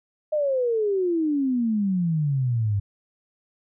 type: exponential sweep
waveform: sine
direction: down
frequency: 622 to 98 Hz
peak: -20 dBFS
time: 0.32-2.8 s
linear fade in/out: 10 ms
effects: none